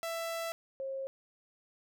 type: tone pair in turn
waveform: sawtooth / sine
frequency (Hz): 664 / 537.6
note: E5 / C5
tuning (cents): +12 / +47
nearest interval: major third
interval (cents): 365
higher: first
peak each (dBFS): -31 / -35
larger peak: first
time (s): 0.03-0.52 / 0.8-1.07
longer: first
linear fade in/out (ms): 0
effects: none